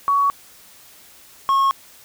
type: tone pair in turn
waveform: sine / triangle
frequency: 1123 / 1089.8 Hz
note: C#6 / C#6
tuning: +22 / -30 cents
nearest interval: minor second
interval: 52 cents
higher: first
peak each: -14 / -12 dBFS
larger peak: second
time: 0.08-0.3 / 1.49-1.71 s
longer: neither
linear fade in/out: 0 ms
effects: white hiss -47 dBFS RMS until 2.04 s